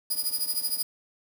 5% pulse tone with tremolo, 4929 Hz, D#8, 17 cents flat, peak -16 dBFS, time 0.1-0.83 s, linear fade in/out 10 ms, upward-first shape triangle, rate 13 Hz, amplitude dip 85%, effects 7-bit

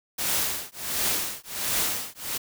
white noise with tremolo, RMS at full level -24 dBFS, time 0.18-2.38 s, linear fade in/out 10 ms, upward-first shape triangle, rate 1.4 Hz, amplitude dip 100%, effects none

